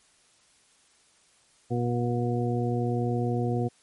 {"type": "harmonic tone", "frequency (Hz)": 120.4, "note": "B2", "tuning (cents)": -44, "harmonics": [1, 2, 3, 4, 6], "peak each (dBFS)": [-27, -30, -32, -33, -35], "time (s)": [1.7, 3.69], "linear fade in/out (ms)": 20, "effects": ["white hiss -62 dBFS RMS until 3.82 s", "MP3 48 kbps"]}